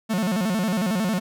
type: tone with vibrato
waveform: 45% pulse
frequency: 200 Hz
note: G3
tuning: 35 cents sharp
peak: -21 dBFS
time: 0.09-1.2 s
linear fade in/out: 20 ms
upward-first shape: square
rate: 11 Hz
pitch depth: 180 cents each way
effects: none